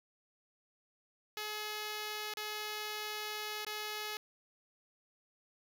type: tone with dropouts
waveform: 5% pulse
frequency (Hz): 424.2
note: G#4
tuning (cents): +37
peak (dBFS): -27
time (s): 1.37-4.17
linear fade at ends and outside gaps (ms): 1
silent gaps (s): 2.338-2.371 / 3.648-3.666
effects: none